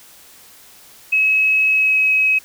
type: tone with pitch glide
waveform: sine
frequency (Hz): 2567 to 2551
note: E7 to D#7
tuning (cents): -47 to +43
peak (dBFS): -12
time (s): 1.12-2.39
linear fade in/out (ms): 10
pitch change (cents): -10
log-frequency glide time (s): 1.72-1.99
effects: white hiss -45 dBFS RMS until 2.44 s